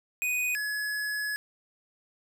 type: tone pair in turn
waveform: square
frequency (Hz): 2488 / 1694.9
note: D#7 / G#6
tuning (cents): -1 / +35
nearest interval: perfect fifth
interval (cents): 664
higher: first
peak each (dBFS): -27 / -30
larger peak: first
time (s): 0.22-0.55 / 0.55-1.36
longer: second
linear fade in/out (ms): 0
effects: none